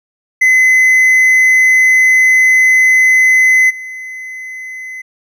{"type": "tone with level steps", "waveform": "triangle", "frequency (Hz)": 2035, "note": "C7", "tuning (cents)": -49, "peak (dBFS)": [-4, -22], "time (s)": [0.41, 5.02], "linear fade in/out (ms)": 10, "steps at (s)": 3.69, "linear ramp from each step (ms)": 20, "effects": []}